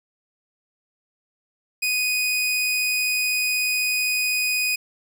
sawtooth tone, 2489 Hz, D#7, in tune, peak -17 dBFS, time 1.82-4.76 s, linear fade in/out 10 ms, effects none

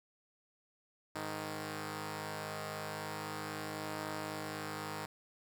5% pulse tone pair together, 103.83 / 155.57 Hz, G#2 / D#3, 0 / 0 cents, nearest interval perfect fifth, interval 700 cents, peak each -32 / -30 dBFS, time 1.15-5.06 s, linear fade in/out 5 ms, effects none

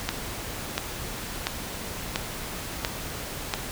click train, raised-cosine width 0.2 ms, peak -7 dBFS, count 6, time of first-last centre 0.09-3.538 s, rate 1.45 Hz, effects pink hiss -35 dBFS RMS until 3.71 s

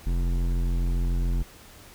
sine tone with hard clipping, 43.51 Hz, F1, 6 cents flat, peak -24 dBFS, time 0.06-1.43 s, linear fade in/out 10 ms, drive 13 dB, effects pink hiss -49 dBFS RMS until 1.94 s

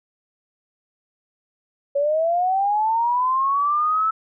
sine linear sweep, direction up, 554.4 to 1318.5 Hz, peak -17 dBFS, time 1.95-4.11 s, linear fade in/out 10 ms, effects none

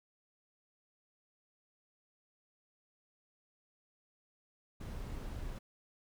brown noise, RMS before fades -42 dBFS, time 4.8-5.59 s, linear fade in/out 10 ms, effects none

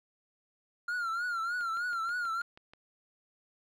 triangle tone with vibrato, 1396 Hz, F6, 1 cent flat, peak -29 dBFS, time 0.88-2.42 s, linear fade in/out 5 ms, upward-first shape triangle, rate 3.3 Hz, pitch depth 110 cents each way
click train, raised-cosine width 0.3 ms, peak -36 dBFS, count 8, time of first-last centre 1.61-2.735 s, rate 6.22 Hz
effects none

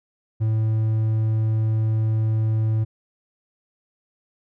triangle tone, 110 Hz, A2, in tune, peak -16 dBFS, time 0.4-2.85 s, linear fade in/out 20 ms, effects none

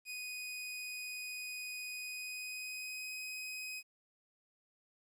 sawtooth tone with pitch glide, 2489 to 2516 Hz, D#7 to D#7, 0 to +19 cents, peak -38 dBFS, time 0.05-3.83 s, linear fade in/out 50 ms, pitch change +19 cents, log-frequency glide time 1.92-3.11 s, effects resampled to 32000 Hz + 12-bit

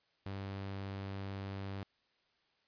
sawtooth tone, 97.9 Hz, G2, 2 cents flat, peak -36 dBFS, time 0.26-1.83 s, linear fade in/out 0 ms, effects white hiss -75 dBFS RMS until 2.67 s + resampled to 11025 Hz

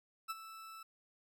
40% pulse tone with ADSR envelope, 1318.5 Hz, E6, in tune, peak -35 dBFS, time 0.28-0.83 s, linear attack 24 ms, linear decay 30 ms, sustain -13 dB, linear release 5 ms, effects none

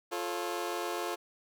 20% pulse chord, F augmented, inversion none, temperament just, 349.2 / 436.5 / 545.7 Hz, F4 / A4 / C#5, 0 / -14 / -27 cents, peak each -31 / -33 / -35 dBFS, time 0.11-1.16 s, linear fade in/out 20 ms, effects none

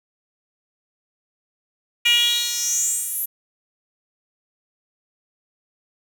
10% pulse tone with high-pass filter sweep, 477.1 Hz, A#4, 40 cents sharp, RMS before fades -21 dBFS, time 2.05-3.26 s, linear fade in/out 10 ms, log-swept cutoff 2600 to 12000 Hz, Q 6.1, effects none

